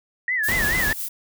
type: tone with vibrato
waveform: sine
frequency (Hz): 1854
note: A#6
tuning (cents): -10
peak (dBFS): -20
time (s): 0.28-0.93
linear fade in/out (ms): 2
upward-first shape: sine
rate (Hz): 4.6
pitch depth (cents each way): 170
type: noise with tremolo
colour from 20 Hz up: violet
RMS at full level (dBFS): -28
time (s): 0.43-1.09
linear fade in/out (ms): 10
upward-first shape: sine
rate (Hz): 5.4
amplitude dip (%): 60
type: noise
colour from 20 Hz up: pink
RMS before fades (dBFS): -27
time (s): 0.48-0.93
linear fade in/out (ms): 5
effects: none